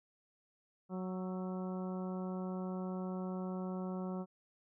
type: harmonic tone with a mistuned harmonic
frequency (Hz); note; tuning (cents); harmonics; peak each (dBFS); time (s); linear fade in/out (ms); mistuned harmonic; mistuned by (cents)
185; F#3; 0; 1 / 2 / 3 / 4 / 5 / 6 / 7; -38 / -45 / -48 / -51 / -54 / -55 / -55; 0.89-4.26; 50; 7; +34
effects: none